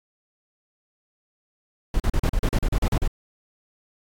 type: noise bursts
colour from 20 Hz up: brown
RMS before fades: -20 dBFS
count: 12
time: 1.94-3.077 s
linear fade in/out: 2 ms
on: 59 ms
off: 39 ms
effects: AAC 64 kbps